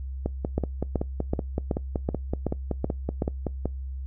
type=two click trains; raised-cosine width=2 ms; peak=-11 / -13 dBFS; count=8 / 19; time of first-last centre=0.58-3.222 / 0.26-3.656 s; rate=2.65 / 5.3 Hz; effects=noise-tail reverb RT60 0.2 s tail -25 dB re dry + added 66 Hz sine -31 dBFS peak until 4.06 s